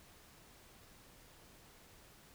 silence, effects pink hiss -61 dBFS RMS until 2.34 s

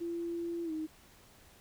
sine tone with pitch glide, 340 to 313.6 Hz, F4 to D#4, -46 to +14 cents, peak -34 dBFS, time 0-0.87 s, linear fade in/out 20 ms, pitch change -140 cents, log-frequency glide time 0.64-0.72 s, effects pink hiss -60 dBFS RMS until 1.6 s

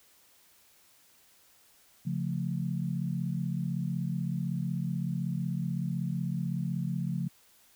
sine chord, Db augmented, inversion none, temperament equal, 138.59 / 174.61 / 220 Hz, Db3 / F3 / A3, 0 / 0 / 0 cents, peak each -33 / -32 / -38 dBFS, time 2.05-7.29 s, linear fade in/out 20 ms, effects white hiss -62 dBFS RMS until 7.75 s

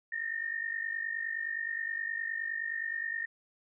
sine tone pair together, 1802 / 1851.6 Hz, A6 / A#6, +41 / -12 cents, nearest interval unison, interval 47 cents, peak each -36 / -35 dBFS, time 0.12-3.26 s, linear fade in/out 5 ms, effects none

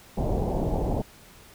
pink low-pass noise, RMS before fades -26 dBFS, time 0.17-1.02 s, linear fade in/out 5 ms, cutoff 840 Hz, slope 48 dB/octave, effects pink hiss -51 dBFS RMS until 1.54 s

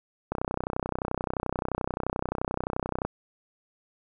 click train, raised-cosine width 1 ms, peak -14 dBFS, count 87, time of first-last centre 0.32-3.05 s, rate 31.5 Hz, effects none

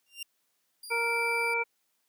sawtooth tone with exponential growth, 2785 Hz, F7, 5 cents flat, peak -30 dBFS, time 0.06-0.23 s, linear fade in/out 5 ms, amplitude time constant 35 ms
20% pulse tone, 4808 Hz, D8, 40 cents sharp, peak -36 dBFS, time 0.83-1.54 s, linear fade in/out 5 ms
harmonic tone, 466.2 Hz, A#4, in tune, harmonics 1 / 2 / 3 / 5, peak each -33 / -33 / -37 / -28 dBFS, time 0.9-1.64 s, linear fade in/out 20 ms
effects white hiss -75 dBFS RMS until 2.08 s + high-pass 150 Hz 12 dB/octave

